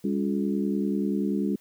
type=harmonic tone with a mistuned harmonic; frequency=70.3 Hz; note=C#2; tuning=25 cents sharp; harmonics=3 / 4 / 5 / 6; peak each=-26 / -29 / -31 / -36 dBFS; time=0.04-1.56 s; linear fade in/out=5 ms; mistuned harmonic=3; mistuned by=-82 cents; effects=white hiss -61 dBFS RMS until 1.6 s